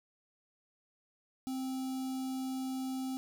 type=tone with notch filter; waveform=square; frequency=261.6 Hz; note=C4; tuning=in tune; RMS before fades=-37 dBFS; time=1.47-3.17 s; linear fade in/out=0 ms; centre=1800 Hz; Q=0.6; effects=none